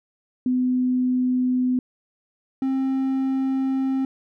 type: tone pair in turn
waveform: sine / triangle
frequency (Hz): 252.5 / 265.8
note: B3 / C4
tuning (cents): +39 / +27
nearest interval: minor second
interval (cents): 88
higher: second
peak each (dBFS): -18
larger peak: neither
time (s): 0.46-1.79 / 2.62-4.05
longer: second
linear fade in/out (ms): 2
effects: none